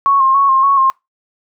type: tone with vibrato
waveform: sine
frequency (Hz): 1086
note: C#6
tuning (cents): -36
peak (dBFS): -8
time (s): 0.06-0.9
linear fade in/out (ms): 0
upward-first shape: square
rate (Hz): 3.5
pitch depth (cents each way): 35
effects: noise-tail reverb RT60 0.2 s tail -25 dB re dry